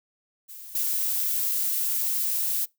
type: noise with level steps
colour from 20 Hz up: violet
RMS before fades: -42 / -26 dBFS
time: 0.48-2.66 s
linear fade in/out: 20 ms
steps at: 0.75 s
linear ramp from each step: 2 ms
effects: noise-tail reverb RT60 0.2 s tail -24 dB re dry